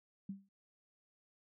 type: tone with exponential decay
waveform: sine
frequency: 196 Hz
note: G3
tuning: in tune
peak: -37 dBFS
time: 0.29-0.49 s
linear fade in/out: 5 ms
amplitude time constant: 42 ms
effects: none